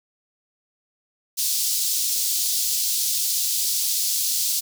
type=high-pass noise; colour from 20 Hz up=pink; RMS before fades=-23 dBFS; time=1.37-4.61 s; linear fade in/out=20 ms; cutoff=4300 Hz; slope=24 dB/octave; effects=none